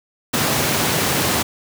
pink high-pass noise, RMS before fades -19 dBFS, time 0.33-1.43 s, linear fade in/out 10 ms, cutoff 100 Hz, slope 24 dB/octave, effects none

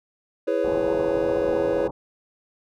triangle chord, C# minor seventh, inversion first, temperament just, 332.6 / 415.8 / 498.9 / 554.4 Hz, E4 / G#4 / B4 / C#5, +16 / +2 / +17 / 0 cents, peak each -26 / -25 / -23 / -23 dBFS, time 0.47-1.88 s, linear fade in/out 10 ms
white low-pass noise, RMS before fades -33 dBFS, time 0.64-1.91 s, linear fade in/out 5 ms, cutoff 980 Hz, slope 48 dB/octave
effects none

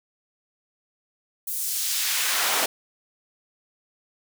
pink noise with high-pass filter sweep, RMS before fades -25 dBFS, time 1.47-2.66 s, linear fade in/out 5 ms, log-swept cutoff 12000 to 530 Hz, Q 0.74, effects none

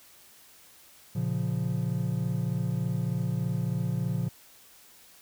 triangle chord, Bb minor, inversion none, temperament just, 116.54 / 139.85 / 174.81 Hz, Bb2 / Db3 / F3, 0 / +16 / +2 cents, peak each -29 dBFS, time 1.15-4.29 s, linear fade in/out 10 ms, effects white hiss -55 dBFS RMS until 5.21 s

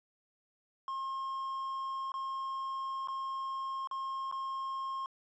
triangle tone with dropouts, 1071 Hz, C6, 40 cents sharp, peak -33 dBFS, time 0.88-5.06 s, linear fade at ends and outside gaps 1 ms, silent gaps 2.119-2.14 / 3.074-3.084 / 3.873-3.912 / 4.314-4.324 s, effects resampled to 16000 Hz

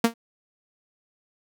sawtooth tone with exponential decay, 231.1 Hz, A#3, 15 cents flat, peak -9 dBFS, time 0.04-0.14 s, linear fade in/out 5 ms, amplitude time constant 21 ms, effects none

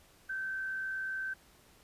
sine tone with frequency modulation, 1547 Hz, G6, 23 cents flat, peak -34 dBFS, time 0.29-1.34 s, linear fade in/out 10 ms, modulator 68.2 Hz, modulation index 0.33, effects pink hiss -62 dBFS RMS until 1.83 s + resampled to 32000 Hz

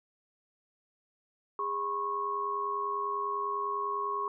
sine tone cluster, 409 / 1005 / 1095 Hz, G#4 / B5 / C#6, -26 / +30 / -22 cents, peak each -38 / -39 / -31 dBFS, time 1.59-4.28 s, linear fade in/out 2 ms, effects none

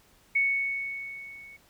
sine tone with level ramp, 2217 Hz, C#7, in tune, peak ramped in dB -20 to -46 dBFS, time 0.35-1.57 s, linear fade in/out 10 ms, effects pink hiss -61 dBFS RMS until 1.69 s

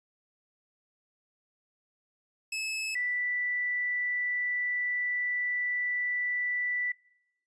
sawtooth / sine tone pair in turn, 2597 / 1971.8 Hz, E7 / B6, -26 / -3 cents, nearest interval perfect fourth, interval 477 cents, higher first, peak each -28 dBFS, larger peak neither, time 2.52-2.95 / 2.95-6.92 s, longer second, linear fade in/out 5 ms, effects noise-tail reverb RT60 0.8 s tail -22 dB re dry + resampled to 22050 Hz

